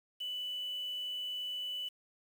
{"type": "tone with quantisation", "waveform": "sine", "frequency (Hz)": 2977, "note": "F#7", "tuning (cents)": 10, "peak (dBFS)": -36, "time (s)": [0.2, 1.89], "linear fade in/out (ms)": 10, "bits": 9, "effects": []}